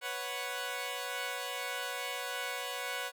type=chord; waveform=10% pulse; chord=B suspended second; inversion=none; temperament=equal; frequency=493.9 / 554.4 / 740 Hz; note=B4 / C#5 / F#5; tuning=0 / 0 / 0 cents; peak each=-32 dBFS; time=0.01-3.12 s; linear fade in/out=50 ms; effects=none